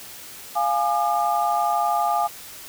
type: chord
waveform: sine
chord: D diminished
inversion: first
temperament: equal with one note detuned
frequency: 698.5 / 830.6 / 1204.9 Hz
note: F5 / Ab5 / D6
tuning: 0 / 0 / +44 cents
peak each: -23 / -22 / -25 dBFS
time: 0.55-2.28 s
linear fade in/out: 20 ms
effects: white hiss -40 dBFS RMS until 2.68 s